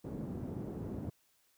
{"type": "band-pass noise", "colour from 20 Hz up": "pink", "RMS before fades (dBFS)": -41, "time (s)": [0.04, 1.1], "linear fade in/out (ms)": 5, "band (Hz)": [110, 330], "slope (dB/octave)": 12, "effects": ["white hiss -72 dBFS RMS until 1.57 s"]}